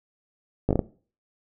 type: slowing click train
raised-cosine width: 2 ms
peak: -8 dBFS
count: 5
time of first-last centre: 0.69-0.792 s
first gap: 17 ms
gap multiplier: 1.28
effects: noise-tail reverb RT60 0.4 s tail -19 dB re dry